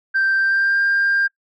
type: tone with pitch glide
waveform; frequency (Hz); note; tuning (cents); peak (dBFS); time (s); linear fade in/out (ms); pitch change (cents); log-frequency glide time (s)
sine; 1568 to 1597.3; G6 to G6; 0 to +32; -13; 0.14-1.28; 20; +32; 0.37-0.8
effects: noise-tail reverb RT60 0.1 s tail -22 dB re dry + tanh soft clip ceiling -12 dBFS